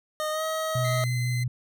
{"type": "tone with pitch glide", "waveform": "25% pulse", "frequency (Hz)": [616, 634.8], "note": ["D#5", "D#5"], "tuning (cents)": [-17, 35], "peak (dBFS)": -23, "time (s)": [0.2, 1.04], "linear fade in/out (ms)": 0, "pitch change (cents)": 52, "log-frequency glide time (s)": [0.31, 0.43]}
{"type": "tone with vibrato", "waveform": "sine", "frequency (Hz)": 123.47, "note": "B2", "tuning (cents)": 0, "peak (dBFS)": -24, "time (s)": [0.75, 1.48], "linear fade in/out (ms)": 5, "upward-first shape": "square", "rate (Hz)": 6, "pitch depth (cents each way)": 11}
{"type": "tone", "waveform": "sawtooth", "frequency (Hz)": 2055, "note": "C7", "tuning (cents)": -32, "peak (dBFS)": -30, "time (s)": [0.84, 1.44], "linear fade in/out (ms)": 10}
{"effects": []}